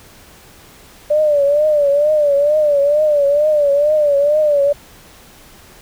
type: tone with vibrato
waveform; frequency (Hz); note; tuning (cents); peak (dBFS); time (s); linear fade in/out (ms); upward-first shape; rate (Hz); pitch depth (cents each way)
sine; 587.3; D5; 0; -10; 1.1-4.73; 10; triangle; 2.2; 97
effects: pink hiss -43 dBFS RMS until 5.81 s